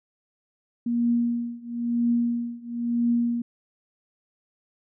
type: tone with tremolo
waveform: sine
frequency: 236.9 Hz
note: A#3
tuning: 28 cents sharp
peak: -18 dBFS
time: 0.86-3.42 s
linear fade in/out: 5 ms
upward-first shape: triangle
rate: 1 Hz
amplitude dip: 95%
effects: none